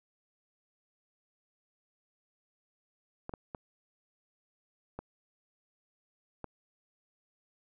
clicks, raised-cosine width 1 ms, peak -25 dBFS, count 5, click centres 3.294 / 3.338 / 3.548 / 4.99 / 6.443 s, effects none

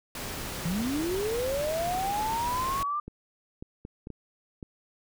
pink noise, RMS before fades -36 dBFS, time 0.15-2.83 s, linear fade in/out 2 ms
sine linear sweep, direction up, 155.56 to 1200 Hz, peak -27 dBFS, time 0.65-3 s, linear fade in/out 5 ms
clicks, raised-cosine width 3 ms, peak -26 dBFS, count 6, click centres 3.08 / 3.625 / 3.851 / 4.071 / 4.103 / 4.628 s
effects none

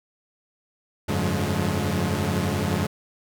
sawtooth tone cluster, 88.2 / 99.7 / 144.2 / 179.1 / 212.2 Hz, F2 / G2 / D3 / F3 / G#3, +18 / +30 / -31 / +44 / +38 cents, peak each -25 dBFS, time 1.08-2.87 s, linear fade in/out 10 ms, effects none

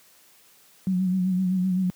sine tone with vibrato, 185 Hz, F#3, in tune, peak -20 dBFS, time 0.87-1.9 s, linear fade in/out 0 ms, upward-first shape sine, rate 7.8 Hz, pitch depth 46 cents each way, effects white hiss -56 dBFS RMS until 1.95 s + high-pass 100 Hz 12 dB/octave

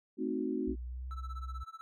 sine chord, A diminished seventh, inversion none, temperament equal, 220 / 261.6 / 311.1 / 370 Hz, A3 / C4 / Eb4 / Gb4, 0 / 0 / 0 / 0 cents, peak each -39 / -36 / -37 / -37 dBFS, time 0.17-0.76 s, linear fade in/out 50 ms
sine tone with pitch glide, 61.1 to 64.29 Hz, B1 to C2, -18 to -30 cents, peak -38 dBFS, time 0.67-1.64 s, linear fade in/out 10 ms, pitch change +88 cents, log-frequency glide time 0.85-1.08 s
triangle tone with tremolo, 1318.5 Hz, E6, in tune, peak -40 dBFS, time 1.11-1.81 s, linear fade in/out 0 ms, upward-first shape sine, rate 16 Hz, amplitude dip 95%
effects none

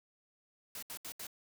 white noise bursts, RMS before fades -44 dBFS, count 4, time 0.75-1.269 s, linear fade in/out 2 ms, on 75 ms, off 73 ms, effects none

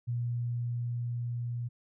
sine tone with level ramp, 119.9 Hz, A#2, 49 cents sharp, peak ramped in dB -29 to -32 dBFS, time 0.07-1.69 s, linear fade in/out 20 ms, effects none

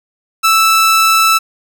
sawtooth tone, 1318.5 Hz, E6, in tune, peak -4 dBFS, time 0.43-1.39 s, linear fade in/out 20 ms, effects none

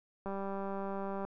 click train, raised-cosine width 1 ms, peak -26 dBFS, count 195, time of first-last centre 0.26-1.25 s, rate 196 Hz, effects none

